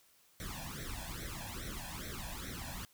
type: noise with flanger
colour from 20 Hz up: pink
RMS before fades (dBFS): -43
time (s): 0.4-2.85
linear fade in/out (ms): 0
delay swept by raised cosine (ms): 0.51 to 1.21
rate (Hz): 2.4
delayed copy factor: +0.9
effects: white hiss -67 dBFS RMS until 2.93 s